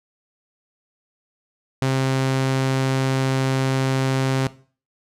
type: tone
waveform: sawtooth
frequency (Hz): 132.8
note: C3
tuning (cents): +26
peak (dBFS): -14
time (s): 1.82-4.47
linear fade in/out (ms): 0
effects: noise-tail reverb RT60 0.4 s tail -17 dB re dry + low-pass 9000 Hz 12 dB/octave